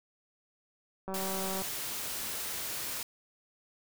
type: click train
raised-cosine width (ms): 1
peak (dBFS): -25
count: 104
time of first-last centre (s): 1.08-1.619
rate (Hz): 191
type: noise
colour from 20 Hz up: white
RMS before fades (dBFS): -37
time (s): 1.14-3.03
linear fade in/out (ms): 2
effects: none